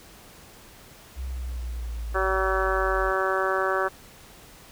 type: exponential sweep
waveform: sine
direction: down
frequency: 65.41 to 46.84 Hz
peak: -29 dBFS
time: 1.15-3.13 s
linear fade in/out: 50 ms
type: harmonic tone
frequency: 190 Hz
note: F#3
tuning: 46 cents sharp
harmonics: 2 / 3 / 4 / 5 / 6 / 7 / 8 / 9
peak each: -28 / -29 / -32 / -34 / -29 / -31 / -30 / -34 dBFS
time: 2.14-3.89 s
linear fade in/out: 20 ms
effects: pink hiss -49 dBFS RMS until 4.71 s